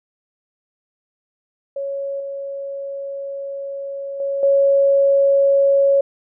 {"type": "tone with level steps", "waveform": "sine", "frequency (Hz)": 554.4, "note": "C#5", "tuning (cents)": 0, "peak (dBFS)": [-22, -25, -19, -11], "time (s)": [1.76, 6.01], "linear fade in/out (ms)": 5, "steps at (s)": [2.2, 4.2, 4.43], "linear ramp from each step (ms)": 2, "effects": []}